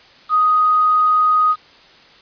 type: tone with quantisation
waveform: sine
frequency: 1248 Hz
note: D#6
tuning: 5 cents sharp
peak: -11 dBFS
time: 0.29-1.56 s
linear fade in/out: 50 ms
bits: 6
effects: white hiss -46 dBFS RMS until 2.21 s + resampled to 11025 Hz